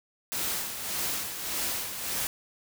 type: noise with tremolo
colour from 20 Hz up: white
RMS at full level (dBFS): -30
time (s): 0.32-2.27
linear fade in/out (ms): 0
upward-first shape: sine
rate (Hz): 1.7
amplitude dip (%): 55
effects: none